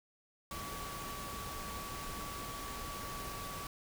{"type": "tone in noise", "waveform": "sine", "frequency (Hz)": 1140, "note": "C#6", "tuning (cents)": 48, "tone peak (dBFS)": -45, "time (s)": [0.51, 3.67], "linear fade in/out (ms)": 2, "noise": "pink", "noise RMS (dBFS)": -44, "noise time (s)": [0.51, 3.67], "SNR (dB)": -4, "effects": []}